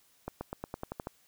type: accelerating click train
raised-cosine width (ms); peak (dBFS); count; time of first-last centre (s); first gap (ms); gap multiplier
1; -22; 9; 0.28-1.071; 130; 0.92
effects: white hiss -66 dBFS RMS until 1.27 s